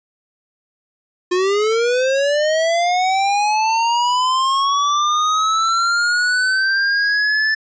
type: linear sweep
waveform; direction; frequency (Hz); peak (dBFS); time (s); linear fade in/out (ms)
square; up; 353.9 to 1758; -15; 1.31-7.55; 10
effects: resampled to 16000 Hz